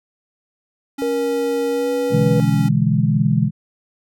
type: tone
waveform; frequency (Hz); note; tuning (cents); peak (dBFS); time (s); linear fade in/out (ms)
square; 277.2; C#4; 0; -24; 0.98-2.69; 10
type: tone with pitch glide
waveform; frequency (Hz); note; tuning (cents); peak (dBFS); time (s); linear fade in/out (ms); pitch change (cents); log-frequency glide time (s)
sine; 472.3 to 487.3; A#4 to B4; +23 to -23; -18; 1.02-2.4; 0; +54; 1.68-1.9
type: chord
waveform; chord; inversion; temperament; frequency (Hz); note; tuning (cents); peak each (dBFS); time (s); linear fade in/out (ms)
sine; E dominant seventh; second; equal; 123.47 / 146.83 / 164.81 / 207.7; B2 / D3 / E3 / G#3; 0 / 0 / 0 / 0; -19; 2.1-3.51; 50
effects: none